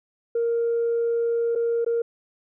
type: tone with dropouts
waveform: sine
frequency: 466.2 Hz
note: A#4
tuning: in tune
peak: -19 dBFS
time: 0.35-2.02 s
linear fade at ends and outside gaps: 5 ms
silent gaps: 1.552-1.557 / 1.847-1.863 s
effects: tanh soft clip ceiling -17 dBFS